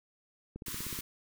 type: click train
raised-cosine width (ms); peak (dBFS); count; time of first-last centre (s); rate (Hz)
3; -29; 8; 0.56-0.989; 16.3
type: band-stop noise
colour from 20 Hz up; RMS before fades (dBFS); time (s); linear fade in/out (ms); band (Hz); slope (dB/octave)
white; -40; 0.66-1.01; 5; 410 to 940; 96
effects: none